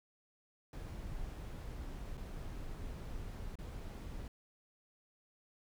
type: noise with dropouts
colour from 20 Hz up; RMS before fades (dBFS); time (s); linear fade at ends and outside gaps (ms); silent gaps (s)
brown; -44; 0.73-4.28; 2; 2.172-2.176 / 3.555-3.587
effects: none